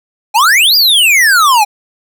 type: exponential two-way sweep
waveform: square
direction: up then down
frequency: 795 to 4978 to 795 Hz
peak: -6 dBFS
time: 0.34-1.65 s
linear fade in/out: 20 ms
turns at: 0.76 s
effects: none

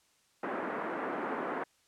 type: band-pass noise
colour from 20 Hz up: pink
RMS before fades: -36 dBFS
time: 0.43-1.64 s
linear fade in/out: 5 ms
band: 250 to 1700 Hz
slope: 24 dB/octave
effects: white hiss -69 dBFS RMS until 1.87 s + low-pass 9000 Hz 12 dB/octave

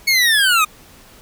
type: linear sweep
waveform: 25% pulse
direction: down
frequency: 2217 to 1214 Hz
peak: -8 dBFS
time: 0.07-0.65 s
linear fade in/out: 10 ms
effects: pink hiss -45 dBFS RMS until 1.21 s

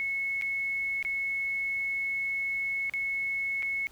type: tone with dropouts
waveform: sine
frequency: 2194 Hz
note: C#7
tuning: 18 cents flat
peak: -28 dBFS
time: 0-3.87 s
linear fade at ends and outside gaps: 0 ms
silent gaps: 0.413-0.421 / 1.027-1.049 / 2.897-2.937 / 3.624-3.629 s
effects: pink hiss -57 dBFS RMS until 3.91 s

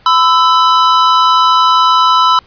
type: tone pair together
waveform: square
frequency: 1007.2 / 1317 Hz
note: B5 / E6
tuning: +34 / -2 cents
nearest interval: perfect fourth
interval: 464 cents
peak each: -10 dBFS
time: 0.06-2.39 s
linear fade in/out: 2 ms
effects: pink hiss -46 dBFS RMS until 2.46 s + resampled to 11025 Hz

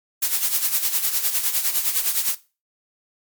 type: noise with tremolo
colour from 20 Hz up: blue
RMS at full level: -19 dBFS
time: 0.22-2.35 s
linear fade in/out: 5 ms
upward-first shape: sine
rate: 9.8 Hz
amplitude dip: 65%
effects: noise-tail reverb RT60 0.3 s tail -17 dB re dry + MP3 96 kbps

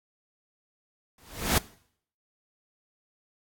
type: noise with exponential growth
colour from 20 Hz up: pink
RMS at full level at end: -20 dBFS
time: 1.18-1.58 s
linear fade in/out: 2 ms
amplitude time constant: 86 ms
effects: noise-tail reverb RT60 0.6 s tail -20 dB re dry + AAC 64 kbps

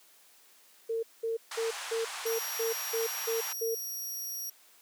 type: tone bursts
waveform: sine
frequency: 454.2 Hz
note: A#4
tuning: 45 cents flat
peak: -28 dBFS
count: 9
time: 0.89-3.75 s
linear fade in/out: 10 ms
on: 140 ms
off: 200 ms
type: band-pass noise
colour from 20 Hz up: pink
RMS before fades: -40 dBFS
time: 1.51-3.53 s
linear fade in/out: 5 ms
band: 810 to 9800 Hz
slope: 24 dB/octave
type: tone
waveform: 15% pulse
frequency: 5680 Hz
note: F8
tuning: 28 cents sharp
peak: -30 dBFS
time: 2.26-4.5 s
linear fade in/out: 5 ms
effects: white hiss -60 dBFS RMS until 4.81 s + high-pass 300 Hz 12 dB/octave

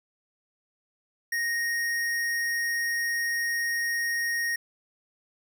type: tone with hard clipping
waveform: sine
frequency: 1864.7 Hz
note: A#6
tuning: in tune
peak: -27 dBFS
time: 1.32-4.56 s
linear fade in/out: 5 ms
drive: 16 dB
effects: none

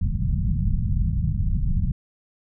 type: low-pass noise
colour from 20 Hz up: pink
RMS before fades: -22 dBFS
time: 0.01-1.92 s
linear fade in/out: 5 ms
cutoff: 190 Hz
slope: 48 dB/octave
effects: none

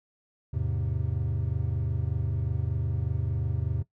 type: chord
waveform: triangle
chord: E augmented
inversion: none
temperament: equal with one note detuned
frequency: 82.41 / 105.64 / 130.81 Hz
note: E2 / G#2 / B#2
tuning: 0 / +30 / 0 cents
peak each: -29 dBFS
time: 0.53-3.83 s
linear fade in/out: 10 ms
effects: noise-tail reverb RT60 0.1 s tail -17 dB re dry

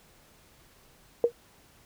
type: tone with exponential decay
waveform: sine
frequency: 473.5 Hz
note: A#4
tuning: 27 cents sharp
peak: -14 dBFS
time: 1.24-1.32 s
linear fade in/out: 1 ms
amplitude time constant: 17 ms
effects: pink hiss -59 dBFS RMS until 1.85 s

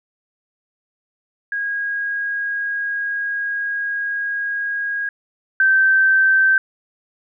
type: tone pair in turn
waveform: sine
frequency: 1639 / 1553.2 Hz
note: G#6 / G6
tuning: -23 / -16 cents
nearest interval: minor second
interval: 93 cents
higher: first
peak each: -20 / -11 dBFS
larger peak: second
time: 1.52-5.09 / 5.6-6.58 s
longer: first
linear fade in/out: 2 ms
effects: none

